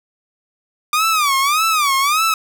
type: tone with vibrato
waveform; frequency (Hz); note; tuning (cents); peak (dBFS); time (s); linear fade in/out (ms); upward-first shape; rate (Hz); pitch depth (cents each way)
sawtooth; 1193; D6; +27; -10; 0.93-2.34; 2; sine; 1.7; 180
effects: none